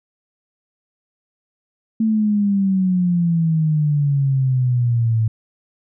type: exponential sweep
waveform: sine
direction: down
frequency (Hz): 223.6 to 110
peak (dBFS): -14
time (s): 2-5.28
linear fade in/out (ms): 5
effects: none